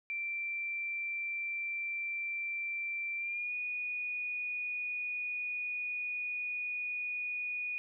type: tone with pitch glide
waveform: sine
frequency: 2350 to 2463 Hz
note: D7 to D#7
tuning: +1 to -18 cents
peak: -34 dBFS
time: 0.1-7.78 s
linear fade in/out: 0 ms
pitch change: +81 cents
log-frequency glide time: 3.17-3.53 s
effects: none